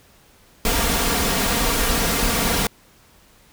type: noise with comb filter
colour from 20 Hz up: pink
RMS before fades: -20 dBFS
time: 0.65-2.67 s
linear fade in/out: 2 ms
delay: 4.3 ms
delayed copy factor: +0.6
effects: pink hiss -53 dBFS RMS until 3.52 s